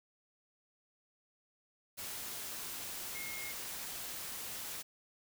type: tone in noise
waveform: sine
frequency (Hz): 2150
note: C7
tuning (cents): +47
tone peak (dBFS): -44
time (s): 3.14-3.53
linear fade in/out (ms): 20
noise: white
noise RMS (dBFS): -43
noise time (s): 1.97-4.83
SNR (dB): -4
effects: none